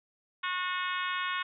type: harmonic tone with a mistuned harmonic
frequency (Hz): 364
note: F#4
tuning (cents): -28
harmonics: 3 / 4 / 5 / 6 / 7 / 8 / 9 / 10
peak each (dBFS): -34 / -36 / -38 / -40 / -41 / -42 / -43 / -44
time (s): 0.43-1.43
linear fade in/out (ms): 10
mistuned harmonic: 9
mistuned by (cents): +16
effects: none